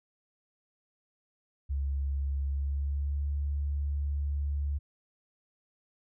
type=tone with pitch glide; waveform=sine; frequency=69.3 to 71.66 Hz; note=C#2 to D2; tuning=0 to -42 cents; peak=-28 dBFS; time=1.69-4.79 s; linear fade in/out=20 ms; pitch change=+58 cents; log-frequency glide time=2.47-3.27 s; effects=none